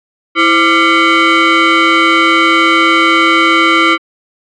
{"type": "tone with frequency modulation", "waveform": "sine", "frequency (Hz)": 523, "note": "C5", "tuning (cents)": -1, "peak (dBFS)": -4, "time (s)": [0.35, 3.98], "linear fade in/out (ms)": 50, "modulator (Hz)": 853, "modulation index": 2.7, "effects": ["tanh soft clip ceiling -4 dBFS", "AAC 64 kbps"]}